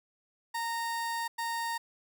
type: tone bursts at uneven times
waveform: 30% pulse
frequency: 925 Hz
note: A#5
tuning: 14 cents flat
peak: -29 dBFS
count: 2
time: 0.54-1.28 / 1.38-1.78 s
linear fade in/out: 10 ms
effects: none